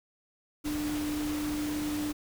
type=tone in noise; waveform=sine; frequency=298.8 Hz; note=D4; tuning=30 cents sharp; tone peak=-30 dBFS; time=0.64-2.13 s; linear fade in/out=20 ms; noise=pink; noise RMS=-39 dBFS; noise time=0.64-2.13 s; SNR=+6 dB; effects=none